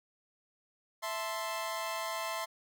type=chord; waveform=sawtooth; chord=A minor; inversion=second; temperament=equal; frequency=659.3 / 880 / 1046.5 Hz; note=E5 / A5 / C6; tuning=0 / 0 / 0 cents; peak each=-35 / -38 / -34 dBFS; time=1.02-2.46 s; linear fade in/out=20 ms; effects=none